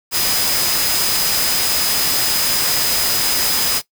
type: tone in noise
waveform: sine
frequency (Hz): 5010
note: D#8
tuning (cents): +11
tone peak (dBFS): -21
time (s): 0.11-3.82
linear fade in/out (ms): 50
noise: white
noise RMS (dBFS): -18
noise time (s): 0.11-3.82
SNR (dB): -6
effects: noise-tail reverb RT60 0.1 s tail -17 dB re dry